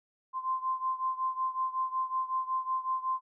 sine beating tone pair, 1040 / 1045.4 Hz, C6 / C6, -11 / -2 cents, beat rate 5.4 Hz, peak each -31 / -34 dBFS, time 0.33-3.21 s, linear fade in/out 50 ms, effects none

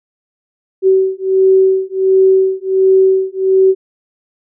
sine beating tone pair, 380 / 381.4 Hz, F#4 / G4, +46 / -47 cents, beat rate 1.4 Hz, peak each -11 dBFS, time 0.82-3.75 s, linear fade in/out 50 ms, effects none

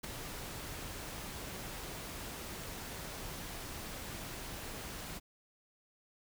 pink noise with ADSR envelope, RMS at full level -38 dBFS, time 0.03-5.2 s, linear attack 14 ms, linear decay 5 ms, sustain -6 dB, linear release 30 ms, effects none

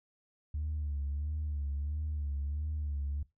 sine tone with vibrato, 73.42 Hz, D2, in tune, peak -31 dBFS, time 0.54-3.23 s, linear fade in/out 5 ms, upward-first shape sine, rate 1.5 Hz, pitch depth 74 cents each way, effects noise-tail reverb RT60 0.2 s tail -21 dB re dry + tanh soft clip ceiling -29 dBFS

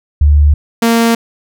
sine / sawtooth tone pair in turn, 73.42 / 230.6 Hz, D2 / A#3, 0 / -19 cents, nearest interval octave + minor sixth, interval 1981 cents, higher second, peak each -4 dBFS, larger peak neither, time 0.21-0.54 / 0.82-1.15 s, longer neither, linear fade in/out 5 ms, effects none

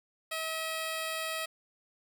10% pulse tone pair together, 641.8 / 2431 Hz, E5 / D#7, -46 / -41 cents, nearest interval octave + major seventh, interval 2305 cents, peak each -25 / -35 dBFS, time 0.31-1.46 s, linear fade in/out 10 ms, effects none

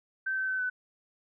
sine tone with pitch steps, 1548 / 1538 / 1526 / 1502 Hz, G6 / G6 / G6 / F#6, -22 / -33 / -47 / +26 cents, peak -28 dBFS, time 0.26-0.7 s, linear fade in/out 10 ms, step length 110 ms, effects none

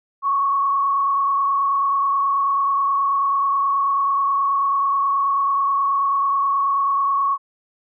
sine tone with frequency modulation, 1108.7 Hz, C#6, in tune, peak -16 dBFS, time 0.22-7.38 s, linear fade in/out 50 ms, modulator 29.3 Hz, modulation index 0.82, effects none

